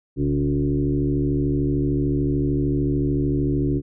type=tone with frequency modulation; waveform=sine; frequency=209.6 Hz; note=G#3; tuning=16 cents sharp; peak=-18 dBFS; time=0.16-3.82 s; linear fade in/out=50 ms; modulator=73.4 Hz; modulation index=2.1; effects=none